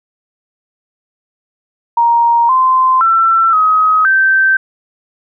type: tone with pitch steps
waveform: sine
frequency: 937 / 1036 / 1342 / 1266 / 1555 Hz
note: A#5 / C6 / E6 / D#6 / G6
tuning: +9 / -17 / +31 / +30 / -14 cents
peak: -7 dBFS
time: 1.97-4.57 s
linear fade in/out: 5 ms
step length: 520 ms
effects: none